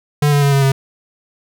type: tone with pitch steps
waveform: square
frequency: 146.83 / 143.89 / 141.01 / 138.19 / 135.42 Hz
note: D3 / D3 / C#3 / C#3 / C#3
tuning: 0 / -35 / +30 / -5 / -40 cents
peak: -11 dBFS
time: 0.22-0.72 s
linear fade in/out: 5 ms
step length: 100 ms
effects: none